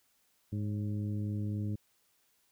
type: harmonic tone with a mistuned harmonic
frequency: 103.83 Hz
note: G#2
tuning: in tune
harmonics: 1 / 2 / 3 / 4 / 5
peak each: -33 / -38 / -43 / -53 / -57 dBFS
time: 0.52-1.76 s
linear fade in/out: 10 ms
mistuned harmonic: 5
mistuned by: +75 cents
effects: white hiss -72 dBFS RMS until 2.51 s